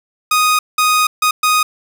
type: tone bursts at uneven times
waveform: sawtooth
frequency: 1244.5 Hz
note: D#6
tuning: in tune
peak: -7 dBFS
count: 4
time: 0.31-0.59 / 0.78-1.07 / 1.22-1.31 / 1.43-1.63 s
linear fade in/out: 5 ms
effects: 7-bit